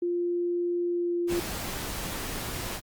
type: tone with pitch glide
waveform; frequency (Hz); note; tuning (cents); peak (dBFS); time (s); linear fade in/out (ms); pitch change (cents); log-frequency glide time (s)
sine; 349.2 to 346.8; F4 to F4; 0 to -12; -25; 0.02-1.4; 5; -12; 0.85-1.21
type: noise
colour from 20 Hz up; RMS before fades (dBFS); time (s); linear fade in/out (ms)
pink; -34; 1.27-2.81; 50
effects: Opus 32 kbps